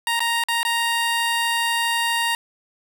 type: tone with dropouts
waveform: 15% pulse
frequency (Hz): 932.3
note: A#5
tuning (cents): 0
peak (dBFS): -13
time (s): 0.07-2.35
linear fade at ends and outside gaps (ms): 1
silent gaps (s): 0.194-0.204 / 0.438-0.485 / 0.631-0.65
effects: none